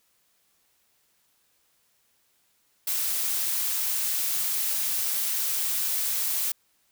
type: noise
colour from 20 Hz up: blue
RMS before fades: -27 dBFS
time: 2.87-6.52 s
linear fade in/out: 5 ms
effects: white hiss -68 dBFS RMS until 6.91 s